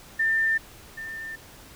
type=tone with echo; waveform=sine; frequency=1794 Hz; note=A6; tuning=33 cents sharp; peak=-20 dBFS; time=0.19-0.58 s; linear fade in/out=10 ms; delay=780 ms; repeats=1; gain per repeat=-13 dB; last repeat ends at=1.36 s; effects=pink hiss -48 dBFS RMS until 1.75 s